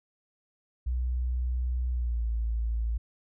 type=tone with pitch glide; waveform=sine; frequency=61.9 to 56.44 Hz; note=B1 to A1; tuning=+5 to +45 cents; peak=-26 dBFS; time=0.86-2.98 s; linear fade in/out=10 ms; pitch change=-160 cents; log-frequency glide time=1.91-2.27 s; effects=none